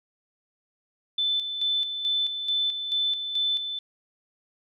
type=tone with tremolo; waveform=sine; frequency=3520 Hz; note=A7; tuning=in tune; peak=-22 dBFS; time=1.18-3.79 s; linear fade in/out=5 ms; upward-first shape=square; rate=2.3 Hz; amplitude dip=55%; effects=none